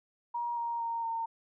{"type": "tone with pitch steps", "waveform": "sine", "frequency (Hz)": [949, 937, 925.2, 913.5], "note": ["A#5", "A#5", "A#5", "A#5"], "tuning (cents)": [31, 9, -13, -35], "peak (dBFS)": -31, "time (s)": [0.34, 1.26], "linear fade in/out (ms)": 10, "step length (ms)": 230, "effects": []}